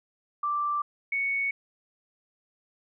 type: tone pair in turn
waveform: sine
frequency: 1174.7 / 2221 Hz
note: D6 / C#7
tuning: 0 / +3 cents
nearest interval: major seventh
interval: 1103 cents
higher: second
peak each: -25 dBFS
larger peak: neither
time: 0.43-0.82 / 1.12-1.51 s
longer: neither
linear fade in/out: 5 ms
effects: none